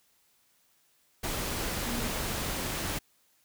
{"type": "tone in noise", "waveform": "sine", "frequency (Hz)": 236.7, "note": "A#3", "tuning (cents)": 27, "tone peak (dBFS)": -35, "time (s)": [1.86, 2.08], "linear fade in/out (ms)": 10, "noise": "pink", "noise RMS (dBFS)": -33, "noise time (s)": [1.23, 2.99], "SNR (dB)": -5, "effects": ["white hiss -68 dBFS RMS until 3.44 s"]}